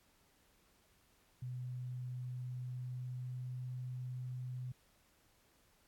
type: tone with pitch glide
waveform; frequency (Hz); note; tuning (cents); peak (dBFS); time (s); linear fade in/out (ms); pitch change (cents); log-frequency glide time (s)
sine; 125.3 to 126.17; B2 to B2; +25 to +37; -40; 1.42-4.72; 5; +12; 2.57-3.59
effects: pink hiss -71 dBFS RMS until 5.87 s + AAC 64 kbps